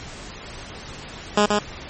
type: tone with echo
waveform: 10% pulse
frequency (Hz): 207.8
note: G#3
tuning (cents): +1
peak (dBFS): -6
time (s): 1.37-1.46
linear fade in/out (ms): 5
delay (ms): 130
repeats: 1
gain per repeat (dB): -3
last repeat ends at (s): 1.59
effects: pink hiss -37 dBFS RMS until 1.89 s + MP3 32 kbps